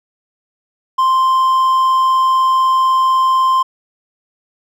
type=tone; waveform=triangle; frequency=1046 Hz; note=C6; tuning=1 cent flat; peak=-8 dBFS; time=0.98-3.63 s; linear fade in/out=10 ms; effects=none